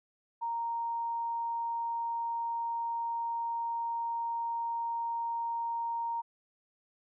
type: tone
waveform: sine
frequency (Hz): 930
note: A#5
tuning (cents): -4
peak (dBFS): -31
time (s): 0.41-6.22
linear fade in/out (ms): 20
effects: none